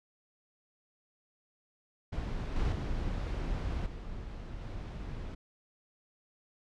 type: noise with level steps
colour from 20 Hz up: brown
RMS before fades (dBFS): -35 / -30 / -34 / -42 / -40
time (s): 2.12-5.35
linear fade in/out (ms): 10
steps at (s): 2.56 / 2.72 / 3.86 / 4.61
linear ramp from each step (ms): 2
effects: low-pass 5000 Hz 12 dB/octave